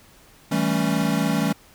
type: chord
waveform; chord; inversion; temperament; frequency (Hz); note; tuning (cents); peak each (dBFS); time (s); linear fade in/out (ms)
square; A dominant seventh; second; equal with one note detuned; 163.11 / 196 / 220 / 277.2; E3 / G3 / A3 / C#4; -18 / 0 / 0 / 0; -26; 0.51-1.53; 10
effects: pink hiss -52 dBFS RMS until 1.74 s